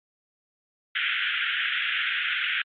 pink band-pass noise, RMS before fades -27 dBFS, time 0.95-2.62 s, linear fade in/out 5 ms, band 1400 to 3400 Hz, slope 96 dB/octave, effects AAC 48 kbps

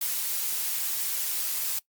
blue noise, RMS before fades -29 dBFS, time 0.01-1.79 s, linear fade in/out 5 ms, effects noise-tail reverb RT60 0.1 s tail -20 dB re dry + Opus 48 kbps

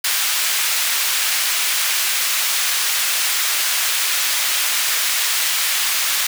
pink high-pass noise, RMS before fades -19 dBFS, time 0.04-6.27 s, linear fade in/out 5 ms, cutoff 1900 Hz, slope 12 dB/octave, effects none

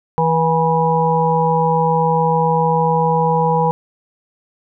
harmonic tone with a mistuned harmonic, 162.3 Hz, E3, 27 cents flat, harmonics 1 / 3 / 5 / 6, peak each -18 / -18 / -18 / -18 dBFS, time 0.18-3.71 s, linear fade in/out 0 ms, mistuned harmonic 5, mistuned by +32 cents, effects none

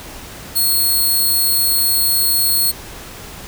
5% pulse tone, 4312 Hz, C#8, 49 cents flat, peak -6 dBFS, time 0.55-2.72 s, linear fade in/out 20 ms, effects pink hiss -34 dBFS RMS until 3.47 s

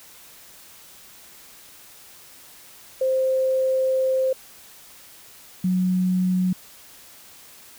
sine tone pair in turn, 523.3 / 183.68 Hz, C5 / F#3, 0 / -12 cents, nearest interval octave + tritone, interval 1812 cents, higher first, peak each -18 dBFS, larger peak neither, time 3.01-4.33 / 5.64-6.53 s, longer first, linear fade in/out 5 ms, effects white hiss -47 dBFS RMS until 7.78 s

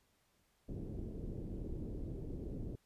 pink low-pass noise, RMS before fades -43 dBFS, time 0.68-2.76 s, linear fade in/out 10 ms, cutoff 410 Hz, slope 24 dB/octave, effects pink hiss -75 dBFS RMS until 2.85 s + resampled to 32000 Hz

